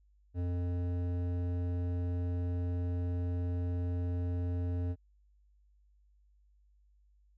sine tone with hard clipping, 88.3 Hz, F2, 20 cents sharp, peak -33 dBFS, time 0.34-4.96 s, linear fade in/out 50 ms, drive 12 dB, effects added 50 Hz sine -63 dBFS peak until 7.37 s

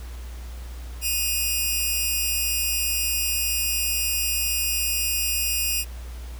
5% pulse tone pair together, 2506 / 2813 Hz, D#7 / F7, +12 / +12 cents, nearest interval major second, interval 200 cents, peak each -16 dBFS, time 1.01-5.85 s, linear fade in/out 50 ms, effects added 60 Hz sine -33 dBFS peak until 6.39 s + pink hiss -47 dBFS RMS until 6.39 s

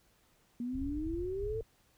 sine exponential sweep, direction up, 235.9 to 455.1 Hz, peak -34 dBFS, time 0.6-1.61 s, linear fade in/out 2 ms
pink low-pass noise, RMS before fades -42 dBFS, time 0.73-1.63 s, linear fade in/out 5 ms, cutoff 120 Hz, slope 96 dB/octave
effects pink hiss -69 dBFS RMS until 1.97 s

